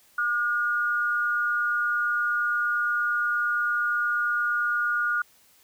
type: tone pair together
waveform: sine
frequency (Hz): 1208.4 / 1437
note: D6 / F6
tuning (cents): +49 / +49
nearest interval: minor third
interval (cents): 300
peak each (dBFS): -30 / -23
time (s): 0.18-5.22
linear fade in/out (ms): 5
effects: white hiss -59 dBFS RMS until 5.63 s

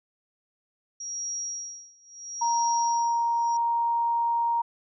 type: tone with tremolo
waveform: sine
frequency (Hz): 5670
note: F8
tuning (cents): +25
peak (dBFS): -29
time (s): 1-3.57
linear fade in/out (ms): 5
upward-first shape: sine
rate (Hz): 0.76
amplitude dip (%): 95
type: tone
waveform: sine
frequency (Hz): 935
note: A#5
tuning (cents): +5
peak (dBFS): -22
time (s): 2.41-4.62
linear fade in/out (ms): 10
effects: none

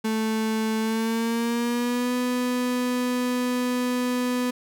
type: tone with pitch glide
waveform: 35% pulse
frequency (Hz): 220 to 248.4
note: A3 to B3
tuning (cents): 0 to +10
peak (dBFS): -21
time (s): 0.04-4.51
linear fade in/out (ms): 10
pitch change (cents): +210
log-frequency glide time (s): 0.79-2.14
effects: none

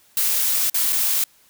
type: noise with dropouts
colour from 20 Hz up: blue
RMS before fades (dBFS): -20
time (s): 0.17-1.24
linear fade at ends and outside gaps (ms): 1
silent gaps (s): 0.698-0.744 / 0.924-0.928
effects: white hiss -56 dBFS RMS until 1.49 s

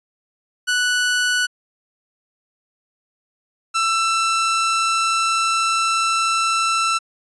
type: tone pair in turn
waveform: sawtooth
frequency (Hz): 1480 / 1333.9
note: F#6 / E6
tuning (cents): 0 / +20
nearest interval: major second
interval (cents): 180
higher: first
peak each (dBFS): -13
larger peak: neither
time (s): 0.67-1.47 / 3.74-6.99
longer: second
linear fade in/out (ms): 20
effects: resampled to 22050 Hz

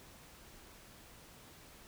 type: silence
effects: pink hiss -57 dBFS RMS until 1.87 s

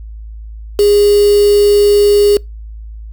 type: tone with quantisation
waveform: sine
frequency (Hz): 410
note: G#4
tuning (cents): -22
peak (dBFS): -6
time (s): 0.79-2.37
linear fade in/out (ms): 2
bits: 3
effects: noise-tail reverb RT60 0.2 s tail -26 dB re dry + added 54 Hz sine -26 dBFS peak until 3.12 s

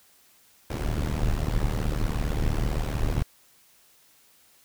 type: noise with amplitude modulation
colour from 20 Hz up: brown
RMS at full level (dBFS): -22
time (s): 0.7-3.23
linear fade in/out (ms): 5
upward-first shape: sine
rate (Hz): 75.5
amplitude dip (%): 90
effects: white hiss -59 dBFS RMS until 4.64 s

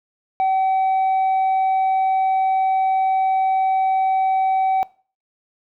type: tone with tanh clipping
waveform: triangle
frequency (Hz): 763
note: G5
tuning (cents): -47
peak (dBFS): -16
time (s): 0.4-4.83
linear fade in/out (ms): 0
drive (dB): 7
effects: noise-tail reverb RT60 0.4 s tail -21 dB re dry

